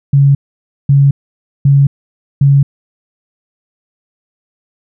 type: tone bursts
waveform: sine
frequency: 139.6 Hz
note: C#3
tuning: 13 cents sharp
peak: -4 dBFS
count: 4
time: 0.13-2.63 s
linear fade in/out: 5 ms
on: 220 ms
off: 540 ms
effects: none